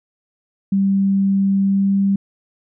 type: tone with pitch glide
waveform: sine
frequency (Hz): 195.7 to 196.95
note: G3 to G3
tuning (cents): -3 to +8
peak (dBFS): -13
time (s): 0.72-2.16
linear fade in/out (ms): 5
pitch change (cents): +11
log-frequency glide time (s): 1.61-1.98
effects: none